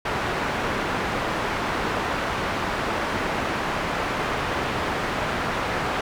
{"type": "low-pass noise", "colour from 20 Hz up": "white", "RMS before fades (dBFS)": -26, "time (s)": [0.05, 6.01], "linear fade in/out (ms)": 5, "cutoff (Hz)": 1500, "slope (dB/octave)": 12, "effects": []}